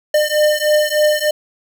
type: beating tone pair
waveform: square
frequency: 602 / 605.3 Hz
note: D5 / D#5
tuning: +43 / -48 cents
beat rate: 3.3 Hz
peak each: -16 dBFS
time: 0.14-1.31 s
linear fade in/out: 5 ms
effects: none